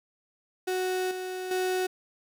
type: tone with level steps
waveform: 35% pulse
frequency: 370 Hz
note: F#4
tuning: in tune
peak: -25 / -31 / -24 dBFS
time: 0.67-1.87 s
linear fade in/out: 10 ms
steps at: 1.11 / 1.51 s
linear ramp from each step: 2 ms
effects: none